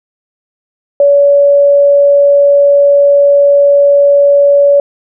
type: tone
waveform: sine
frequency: 568 Hz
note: C#5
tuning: 42 cents sharp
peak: -3 dBFS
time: 1-4.8 s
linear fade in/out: 2 ms
effects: none